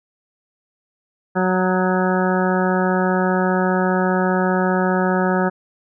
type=harmonic tone with a mistuned harmonic; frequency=185 Hz; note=F#3; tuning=in tune; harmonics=1 / 2 / 3 / 4 / 5 / 7 / 8 / 9; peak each=-19 / -22 / -24 / -25 / -26 / -27 / -28 / -29 dBFS; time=1.35-5.5 s; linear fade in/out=20 ms; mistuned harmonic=7; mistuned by=-28 cents; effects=none